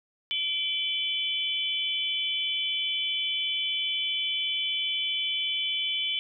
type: tone cluster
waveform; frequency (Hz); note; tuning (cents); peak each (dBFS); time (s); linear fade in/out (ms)
sine; 2331 / 3044 / 3431; D7 / F#7 / A7; -14 / +48 / -44; -33 / -28 / -33; 0.31-6.19; 0
effects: none